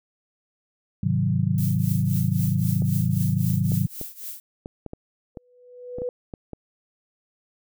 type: chord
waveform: sine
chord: Ab dominant seventh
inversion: none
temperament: equal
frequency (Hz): 103.83 / 130.81 / 155.56 / 185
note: Ab2 / C3 / Eb3 / Gb3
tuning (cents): 0 / 0 / 0 / 0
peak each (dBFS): -25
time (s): 1.03-3.87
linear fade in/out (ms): 5
type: noise with tremolo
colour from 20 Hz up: violet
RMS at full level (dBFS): -33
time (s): 1.58-4.4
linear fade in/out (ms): 0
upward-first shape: triangle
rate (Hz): 3.8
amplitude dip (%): 90
type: clicks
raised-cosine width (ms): 2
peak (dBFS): -21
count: 11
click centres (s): 2.821 / 3.719 / 4.013 / 4.659 / 4.863 / 4.934 / 5.372 / 5.985 / 6.019 / 6.338 / 6.533
type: tone with exponential growth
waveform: sine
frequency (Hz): 493.9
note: B4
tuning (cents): 0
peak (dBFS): -24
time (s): 5.35-6.09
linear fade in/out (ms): 1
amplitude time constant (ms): 160
effects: none